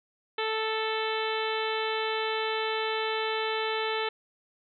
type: harmonic tone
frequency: 440 Hz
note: A4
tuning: in tune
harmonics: 1 / 2 / 3 / 4 / 5 / 6 / 7 / 8 / 9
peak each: -31 / -34 / -36 / -37 / -38 / -39 / -39 / -40 / -41 dBFS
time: 0.38-4.09 s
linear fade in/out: 5 ms
effects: none